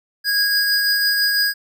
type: tone pair together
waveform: square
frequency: 1643 / 4923 Hz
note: G#6 / D#8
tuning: -19 / -19 cents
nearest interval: octave + perfect fifth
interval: 1900 cents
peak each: -19 dBFS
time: 0.24-1.54 s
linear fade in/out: 50 ms
effects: none